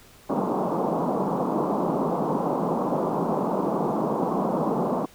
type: band-pass noise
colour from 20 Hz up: pink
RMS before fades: -25 dBFS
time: 0.29-5.06 s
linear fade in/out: 10 ms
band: 160 to 1100 Hz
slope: 48 dB/octave
effects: pink hiss -52 dBFS RMS until 5.14 s